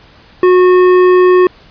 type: tone with hard clipping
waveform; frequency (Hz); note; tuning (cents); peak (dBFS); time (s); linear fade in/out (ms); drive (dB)
sine; 364.6; F#4; -25; -6; 0.43-1.47; 2; 11
effects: pink hiss -42 dBFS RMS until 1.7 s + resampled to 11025 Hz